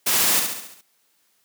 white noise with echo, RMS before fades -20 dBFS, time 0.06-0.4 s, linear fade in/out 10 ms, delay 69 ms, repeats 6, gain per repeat -5 dB, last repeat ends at 0.814 s, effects white hiss -65 dBFS RMS until 1.44 s + high-pass 150 Hz 12 dB/octave

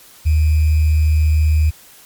sine tone with sample-and-hold, 77.3 Hz, D#2, 11 cents flat, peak -10 dBFS, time 0.25-1.71 s, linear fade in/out 20 ms, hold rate 2450 Hz, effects white hiss -44 dBFS RMS until 2.05 s + MP3 96 kbps

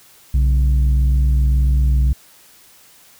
sine tone pair together, 62.8 / 140.98 Hz, B1 / C#3, +30 / +30 cents, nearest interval octave + major second, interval 1400 cents, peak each -10 / -20 dBFS, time 0.34-2.13 s, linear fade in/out 5 ms, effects tanh soft clip ceiling -9 dBFS + white hiss -48 dBFS RMS until 3.19 s

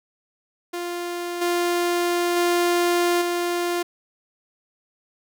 sawtooth tone with level steps, 349.2 Hz, F4, in tune, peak -23 / -16 / -14 / -18 dBFS, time 0.73-3.83 s, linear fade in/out 10 ms, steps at 1.41 / 2.36 / 3.21 s, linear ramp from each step 10 ms, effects none

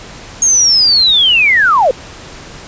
sine linear sweep, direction down, 6600 to 473.1 Hz, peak -6 dBFS, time 0.42-1.91 s, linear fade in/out 2 ms, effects pink hiss -32 dBFS RMS until 2.67 s + resampled to 16000 Hz

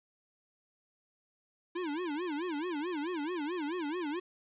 square tone with vibrato, 324.2 Hz, E4, 29 cents flat, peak -34 dBFS, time 1.75-4.2 s, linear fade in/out 10 ms, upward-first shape sine, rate 4.6 Hz, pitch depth 220 cents each way, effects resampled to 8000 Hz + 10-bit

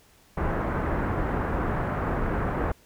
pink low-pass noise, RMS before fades -27 dBFS, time 0.37-2.72 s, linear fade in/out 5 ms, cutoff 1600 Hz, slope 24 dB/octave, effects pink hiss -58 dBFS RMS until 2.85 s

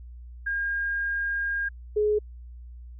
sine tone pair in turn, 1617 / 421.4 Hz, G#6 / G#4, -47 / +25 cents, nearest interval octave + major seventh, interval 2328 cents, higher first, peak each -25 / -20 dBFS, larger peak second, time 0.46-1.69 / 1.96-2.19 s, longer first, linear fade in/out 10 ms, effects added 60 Hz sine -40 dBFS peak until 2.99 s

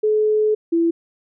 sine tone pair in turn, 428.2 / 334.5 Hz, A4 / E4, -47 / +25 cents, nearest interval major third, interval 428 cents, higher first, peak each -14 dBFS, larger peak neither, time 0.03-0.55 / 0.72-0.91 s, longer first, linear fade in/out 10 ms, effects none

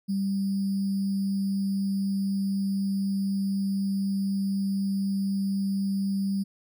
sine tone with sample-and-hold, 196 Hz, G3, in tune, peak -24 dBFS, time 0.08-6.44 s, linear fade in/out 20 ms, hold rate 4900 Hz, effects none

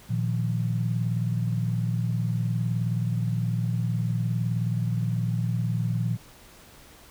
sine chord, Bb suspended fourth, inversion none, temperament just, 116.54 / 155.39 / 174.81 Hz, Bb2 / Eb3 / F3, 0 / -2 / +2 cents, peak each -25 / -31 / -30 dBFS, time 0.09-6.17 s, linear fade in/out 20 ms, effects pink hiss -51 dBFS RMS until 7.1 s

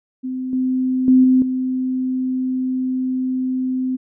sine tone with level steps, 257.4 Hz, C4, 28 cents flat, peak -22 / -16 / -8 / -10 / -18 dBFS, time 0.23-3.97 s, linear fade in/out 20 ms, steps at 0.53 / 1.08 / 1.24 / 1.42 s, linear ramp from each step 2 ms, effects none

